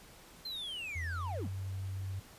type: linear sweep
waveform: triangle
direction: down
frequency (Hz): 4186 to 130.81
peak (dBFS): -37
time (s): 0.45-1.48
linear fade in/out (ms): 5
type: tone with pitch glide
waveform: sine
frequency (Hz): 83.7 to 95.59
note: E2 to G2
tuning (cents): +27 to -43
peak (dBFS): -36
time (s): 0.95-2.2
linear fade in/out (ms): 10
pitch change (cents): +230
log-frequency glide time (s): 1.07-1.42
effects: pink hiss -56 dBFS RMS until 2.38 s + resampled to 32000 Hz